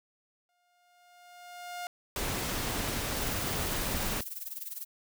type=tone with exponential growth; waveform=sawtooth; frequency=709 Hz; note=F5; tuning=26 cents sharp; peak=-31 dBFS; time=0.49-1.87 s; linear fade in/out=1 ms; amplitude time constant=300 ms
type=noise; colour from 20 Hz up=pink; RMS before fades=-33 dBFS; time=2.16-4.21 s; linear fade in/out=2 ms
type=noise with tremolo; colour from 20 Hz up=violet; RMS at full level=-37 dBFS; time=3.16-4.85 s; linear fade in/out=10 ms; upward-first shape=sine; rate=20 Hz; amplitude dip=80%
effects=none